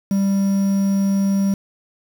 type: tone with quantisation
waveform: triangle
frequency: 196.7 Hz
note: G3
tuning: 6 cents sharp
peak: -13 dBFS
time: 0.11-1.54 s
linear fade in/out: 2 ms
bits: 6
effects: none